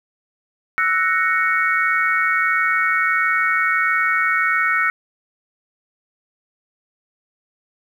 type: chord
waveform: sine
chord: F# dominant seventh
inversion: third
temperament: equal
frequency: 1318.5 / 1480 / 1864.7 / 2217 Hz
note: E6 / F#6 / A#6 / C#7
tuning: 0 / 0 / 0 / 0 cents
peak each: -21 dBFS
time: 0.78-4.9 s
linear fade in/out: 0 ms
effects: 8-bit